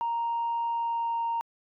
sine tone with pitch glide, 932.3 to 926.9 Hz, A#5 to A#5, 0 to -10 cents, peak -25 dBFS, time 0.01-1.41 s, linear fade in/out 0 ms, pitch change -10 cents, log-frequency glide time 0.65-1.23 s, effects tanh soft clip ceiling -23 dBFS

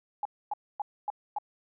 sine tone bursts, 830 Hz, G#5, 1 cent flat, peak -28 dBFS, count 5, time 0.23-1.385 s, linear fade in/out 2 ms, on 23 ms, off 260 ms, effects none

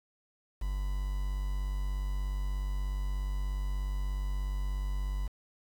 triangle tone with quantisation, 48.39 Hz, G1, 22 cents flat, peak -28 dBFS, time 0.61-5.28 s, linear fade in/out 10 ms, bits 8, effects none

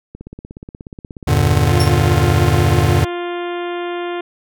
click train, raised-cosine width 3 ms, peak -19 dBFS, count 38, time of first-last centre 0.15-2.366 s, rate 16.7 Hz
square chord, E half-diminished seventh, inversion none, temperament just, 82.41 / 98.89 / 118.67 / 148.33 Hz, E2 / G2 / Bb2 / D3, 0 / +16 / +31 / +18 cents, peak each -18 dBFS, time 1.27-3.05 s, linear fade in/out 10 ms
harmonic tone, 350 Hz, F4, 4 cents sharp, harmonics 1 / 2 / 3 / 4 / 5 / 6 / 7 / 8 / 9 / 10, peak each -22 / -28 / -32 / -34 / -36 / -38 / -39 / -40 / -41 / -42 dBFS, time 1.67-4.21 s, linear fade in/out 5 ms
sawtooth tone with exponential decay, 5440 Hz, F8, 46 cents flat, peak -15 dBFS, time 1.8-1.99 s, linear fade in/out 2 ms, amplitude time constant 41 ms
effects none

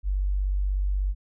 sine tone, 48.24 Hz, G1, 27 cents flat, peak -22 dBFS, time 0.03-1.15 s, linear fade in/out 50 ms, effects none

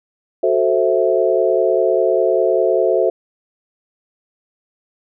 sine chord, F# half-diminished seventh, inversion none, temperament equal with one note detuned, 370 / 440 / 525.1 / 659.3 Hz, F#4 / A4 / C5 / E5, 0 / 0 / +6 / 0 cents, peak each -18 dBFS, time 0.43-3.1 s, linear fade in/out 5 ms, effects none

